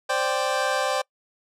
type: chord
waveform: 25% pulse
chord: C suspended second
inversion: none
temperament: equal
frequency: 523.3 / 587.3 / 784 Hz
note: C5 / D5 / G5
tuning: 0 / 0 / 0 cents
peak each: -23 dBFS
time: 0.09-1.02 s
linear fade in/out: 10 ms
effects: noise-tail reverb RT60 0.1 s tail -25 dB re dry + low-pass 9000 Hz 12 dB/octave